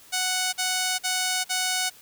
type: tone bursts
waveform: 5% pulse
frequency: 740 Hz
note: F#5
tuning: in tune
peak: -12 dBFS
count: 4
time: 0.12-1.901 s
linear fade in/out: 20 ms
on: 410 ms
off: 47 ms
effects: white hiss -51 dBFS RMS until 2.01 s